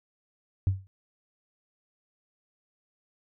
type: tone with exponential decay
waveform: sine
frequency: 95.6 Hz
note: G2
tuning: 43 cents flat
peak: -16 dBFS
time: 0.67-0.87 s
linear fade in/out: 0 ms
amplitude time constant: 42 ms
effects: tanh soft clip ceiling -17 dBFS